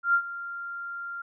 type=tone with ADSR envelope; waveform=sine; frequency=1390 Hz; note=F6; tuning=9 cents flat; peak=-17 dBFS; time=0.03-1.22 s; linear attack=110 ms; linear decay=76 ms; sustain=-16 dB; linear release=7 ms; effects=none